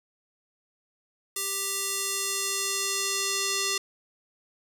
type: tone with band-pass filter sweep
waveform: square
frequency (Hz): 393.4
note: G4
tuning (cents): +6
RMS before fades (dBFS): -29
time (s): 1.36-3.78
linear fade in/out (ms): 5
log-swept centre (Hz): 10000 to 5700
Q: 1.1
effects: none